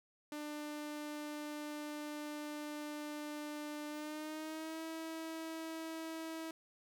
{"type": "tone with pitch glide", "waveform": "sawtooth", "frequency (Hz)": [298.2, 323.3], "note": ["D4", "E4"], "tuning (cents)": [27, -34], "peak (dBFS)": -38, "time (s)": [0.32, 6.51], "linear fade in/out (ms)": 2, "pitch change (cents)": 139, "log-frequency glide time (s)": [3.89, 4.83], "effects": []}